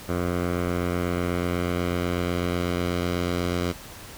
10% pulse tone with low-pass filter sweep, 88.1 Hz, F2, 16 cents sharp, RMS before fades -26 dBFS, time 0.08-3.73 s, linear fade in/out 20 ms, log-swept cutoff 1600 to 5600 Hz, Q 0.96, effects pink hiss -42 dBFS RMS until 4.17 s

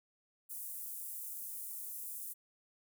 pink high-pass noise, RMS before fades -44 dBFS, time 0.49-2.34 s, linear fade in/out 20 ms, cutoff 10000 Hz, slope 24 dB/octave, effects none

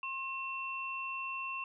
sine tone pair together, 1066.2 / 2700 Hz, C6 / E7, +32 / +41 cents, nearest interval octave + major third, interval 1609 cents, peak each -40 / -38 dBFS, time 0.03-1.64 s, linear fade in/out 2 ms, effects none

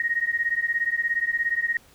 sine beating tone pair, 1864.7 / 1881.7 Hz, A#6 / A#6, 0 / +16 cents, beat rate 17 Hz, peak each -25 dBFS, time 0-1.77 s, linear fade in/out 2 ms, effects pink hiss -55 dBFS RMS until 1.94 s

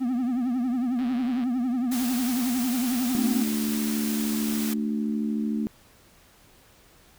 triangle tone with vibrato, 248.6 Hz, B3, 12 cents sharp, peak -21 dBFS, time 0-3.44 s, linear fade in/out 20 ms, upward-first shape triangle, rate 11 Hz, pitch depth 130 cents each way
click train, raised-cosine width 0.3 ms, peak -28 dBFS, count 64, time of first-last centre 0.99-1.437 s, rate 141 Hz
white noise, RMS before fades -34 dBFS, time 1.91-4.74 s, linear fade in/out 10 ms
harmonic tone, 73.42 Hz, D2, in tune, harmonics 3 / 4 / 5, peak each -25 / -31 / -39 dBFS, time 3.15-5.67 s, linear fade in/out 0 ms
effects pink hiss -56 dBFS RMS until 7.18 s

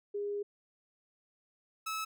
sine / sawtooth tone pair in turn, 408.5 / 1299.3 Hz, G#4 / E6, -29 / -25 cents, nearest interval octave + minor sixth, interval 2004 cents, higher second, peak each -33 / -31 dBFS, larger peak second, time 0.14-0.43 / 1.86-2.05 s, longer first, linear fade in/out 10 ms, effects none

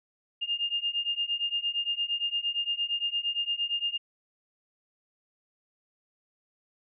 sine beating tone pair, 2815 / 2823.7 Hz, F7 / F7, +13 / +18 cents, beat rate 8.7 Hz, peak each -31 / -30 dBFS, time 0.41-3.98 s, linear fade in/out 20 ms, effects none

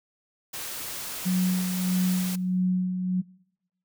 white noise, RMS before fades -35 dBFS, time 0.53-2.36 s, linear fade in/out 10 ms
sine tone with tremolo, 183.3 Hz, F#3, 16 cents flat, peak -20 dBFS, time 1.25-3.22 s, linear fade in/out 20 ms, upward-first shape sine, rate 1.6 Hz, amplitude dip 50%
effects noise-tail reverb RT60 0.9 s tail -24 dB re dry

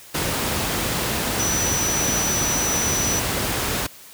sine tone in noise, 5930 Hz, F#8, 3 cents sharp, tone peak -22 dBFS, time 1.39-3.2 s, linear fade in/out 10 ms, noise pink, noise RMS -23 dBFS, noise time 0.14-3.87 s, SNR -2 dB, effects white hiss -44 dBFS RMS until 4.13 s + high-pass 60 Hz 12 dB/octave

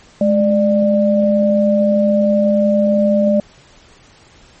sine tone pair together, 210.2 / 595 Hz, G#3 / D5, +21 / +22 cents, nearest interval octave + tritone, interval 1801 cents, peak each -13 dBFS, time 0.21-3.4 s, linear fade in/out 2 ms, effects pink hiss -46 dBFS RMS until 4.6 s + MP3 32 kbps

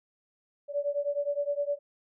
sine beating tone pair, 571 / 580.7 Hz, D5 / D5, -49 / -20 cents, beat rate 9.7 Hz, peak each -30 / -31 dBFS, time 0.68-1.79 s, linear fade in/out 50 ms, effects none

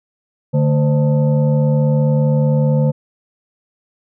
sine tone with frequency modulation, 146.83 Hz, D3, in tune, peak -11 dBFS, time 0.53-2.92 s, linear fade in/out 20 ms, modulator 369 Hz, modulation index 0.8, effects none

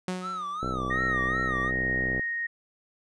sawtooth tone with exponential decay, 183.3 Hz, F#3, 16 cents flat, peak -23 dBFS, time 0.08-0.73 s, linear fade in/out 2 ms, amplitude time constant 140 ms
triangle tone with vibrato, 1244.5 Hz, D#6, in tune, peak -29 dBFS, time 0.21-1.72 s, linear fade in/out 50 ms, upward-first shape sine, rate 2.7 Hz, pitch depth 130 cents each way
click train, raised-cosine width 2 ms, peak -19 dBFS, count 101, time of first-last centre 0.63-2.195 s, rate 63.9 Hz
sine tone with tremolo, 1864.7 Hz, A#6, in tune, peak -25 dBFS, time 0.9-2.47 s, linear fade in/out 10 ms, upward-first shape triangle, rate 1.2 Hz, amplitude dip 30%
effects resampled to 22050 Hz

